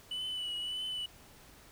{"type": "tone with vibrato", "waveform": "sine", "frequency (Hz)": 2972, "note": "F#7", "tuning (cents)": 7, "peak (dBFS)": -32, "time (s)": [0.11, 1.06], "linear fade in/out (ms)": 5, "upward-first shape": "triangle", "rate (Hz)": 1.7, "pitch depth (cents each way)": 40, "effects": ["tanh soft clip ceiling -34 dBFS", "pink hiss -57 dBFS RMS until 1.71 s"]}